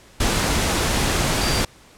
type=tone in noise; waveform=sine; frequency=4699 Hz; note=D8; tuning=in tune; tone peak=-27 dBFS; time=1.41-1.61 s; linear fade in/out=5 ms; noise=pink; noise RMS=-20 dBFS; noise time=0.2-1.65 s; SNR=-10 dB; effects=pink hiss -49 dBFS RMS until 1.97 s + low-pass 10000 Hz 12 dB/octave